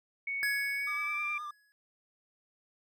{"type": "tone with pitch glide", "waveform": "sine", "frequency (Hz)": [2222, 2368], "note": ["C#7", "D7"], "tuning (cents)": [4, 14], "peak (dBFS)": -32, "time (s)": [0.27, 1.38], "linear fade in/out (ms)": 5, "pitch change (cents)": 110, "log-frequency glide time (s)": [0.76, 1.24]}
{"type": "tone with exponential decay", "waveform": "square", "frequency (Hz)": 1680, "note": "G#6", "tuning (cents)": 19, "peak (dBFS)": -29, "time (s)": [0.43, 1.72], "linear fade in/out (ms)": 0, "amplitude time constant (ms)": 280}
{"type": "tone with vibrato", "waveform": "triangle", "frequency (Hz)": 1200, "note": "D6", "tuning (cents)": 37, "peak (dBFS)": -36, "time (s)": [0.87, 1.51], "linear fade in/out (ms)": 5, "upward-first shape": "sine", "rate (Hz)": 9.5, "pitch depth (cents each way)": 30}
{"effects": []}